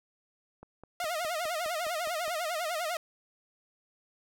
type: click train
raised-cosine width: 1 ms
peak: -33 dBFS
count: 9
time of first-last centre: 0.63-2.279 s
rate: 4.85 Hz
type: tone with vibrato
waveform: sawtooth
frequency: 664 Hz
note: E5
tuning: 12 cents sharp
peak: -27 dBFS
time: 1-2.97 s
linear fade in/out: 2 ms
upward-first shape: sine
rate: 10 Hz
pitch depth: 150 cents each way
effects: none